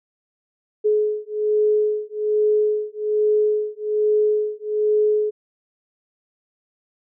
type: beating tone pair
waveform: sine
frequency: 423.5 / 424.7 Hz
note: G#4 / G#4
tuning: +34 / +39 cents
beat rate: 1.2 Hz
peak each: -20 dBFS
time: 0.84-5.31 s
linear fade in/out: 20 ms
effects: none